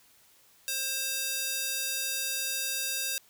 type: tone with high-pass filter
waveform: square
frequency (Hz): 531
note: C5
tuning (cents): +25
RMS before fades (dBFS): -32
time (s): 0.68-3.18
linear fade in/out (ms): 0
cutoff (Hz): 3600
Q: 0.59
effects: white hiss -61 dBFS RMS until 3.29 s